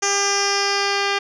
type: tone with low-pass filter sweep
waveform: 10% pulse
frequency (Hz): 399.8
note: G4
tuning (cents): +34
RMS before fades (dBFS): -20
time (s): 0.02-1.19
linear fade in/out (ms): 10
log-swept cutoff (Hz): 6400 to 4100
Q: 5.2
effects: none